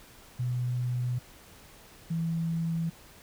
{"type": "tone pair in turn", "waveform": "sine", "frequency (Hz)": [123.7, 165.12], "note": ["B2", "E3"], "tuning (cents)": [3, 3], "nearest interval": "perfect fourth", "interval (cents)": 500, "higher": "second", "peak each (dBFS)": -27, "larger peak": "neither", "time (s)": [[0.39, 1.19], [2.1, 2.9]], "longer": "neither", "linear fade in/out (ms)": 10, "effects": ["pink hiss -53 dBFS RMS until 3.22 s"]}